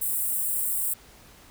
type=high-pass noise; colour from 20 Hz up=white; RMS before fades=-27 dBFS; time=0.01-0.94 s; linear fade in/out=10 ms; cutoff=7800 Hz; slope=96 dB/octave; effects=pink hiss -52 dBFS RMS until 1.5 s